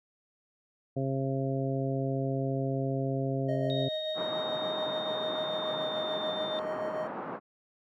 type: harmonic tone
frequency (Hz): 134.7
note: C#3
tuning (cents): -49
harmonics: 1 / 2 / 3 / 4 / 5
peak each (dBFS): -31 / -34 / -36 / -37 / -38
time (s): 0.96-3.89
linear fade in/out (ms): 10
type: tone with tremolo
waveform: triangle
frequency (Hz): 622.3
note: D#5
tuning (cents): 0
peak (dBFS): -29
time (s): 3.48-7.08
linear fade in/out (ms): 10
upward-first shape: sine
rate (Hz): 6.9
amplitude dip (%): 40
type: tone with pitch glide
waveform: sine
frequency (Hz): 3729 to 3600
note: A#7 to A7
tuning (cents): 0 to +39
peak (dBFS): -36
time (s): 3.7-6.59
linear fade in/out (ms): 0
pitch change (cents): -61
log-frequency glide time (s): 4.19-6.41
type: band-pass noise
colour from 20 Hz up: white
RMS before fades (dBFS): -38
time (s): 4.14-7.4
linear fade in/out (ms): 50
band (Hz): 150 to 1200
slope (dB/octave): 24
effects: none